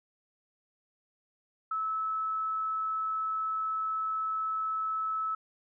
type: tone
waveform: sine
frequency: 1302 Hz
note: E6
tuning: 22 cents flat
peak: -29 dBFS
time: 1.71-5.35 s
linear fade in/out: 5 ms
effects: none